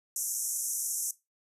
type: band-pass noise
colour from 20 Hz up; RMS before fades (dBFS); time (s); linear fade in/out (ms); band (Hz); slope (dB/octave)
pink; -33; 0.16-1.11; 2; 5800 to 13000; 96
effects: noise-tail reverb RT60 0.2 s tail -17 dB re dry